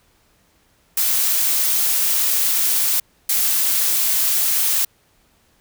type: noise bursts at uneven times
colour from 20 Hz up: blue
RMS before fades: -18 dBFS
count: 2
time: 0.97-3 / 3.29-4.85 s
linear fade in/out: 5 ms
effects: pink hiss -59 dBFS RMS until 5.6 s